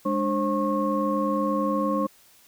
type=tone cluster; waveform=sine; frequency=207 / 295.6 / 533 / 1088 Hz; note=G#3 / D4 / C5 / C#6; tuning=-5 / +11 / +32 / -33 cents; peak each=-27 dBFS; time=0.05-2.07 s; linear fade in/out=10 ms; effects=tanh soft clip ceiling -11 dBFS + white hiss -56 dBFS RMS until 2.47 s